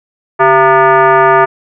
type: tone with frequency modulation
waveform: sine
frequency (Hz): 143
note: D3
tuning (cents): -46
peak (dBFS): -4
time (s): 0.39-1.46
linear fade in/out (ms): 20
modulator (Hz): 532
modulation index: 2.6
effects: none